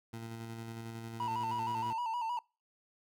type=tone with tremolo; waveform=20% pulse; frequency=114.2 Hz; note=A#2; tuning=35 cents flat; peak=-36 dBFS; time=0.13-1.93 s; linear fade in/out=5 ms; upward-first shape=square; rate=11 Hz; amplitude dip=25%
type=tone with vibrato; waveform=triangle; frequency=932.3 Hz; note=A#5; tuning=in tune; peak=-31 dBFS; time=1.2-2.39 s; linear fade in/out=2 ms; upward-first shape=square; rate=6.4 Hz; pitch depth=67 cents each way
effects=noise-tail reverb RT60 0.3 s tail -25 dB re dry